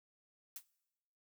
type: noise with exponential decay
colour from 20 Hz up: blue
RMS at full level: -41 dBFS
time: 0.56-0.65 s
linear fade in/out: 2 ms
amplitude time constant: 18 ms
effects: noise-tail reverb RT60 1.0 s tail -22 dB re dry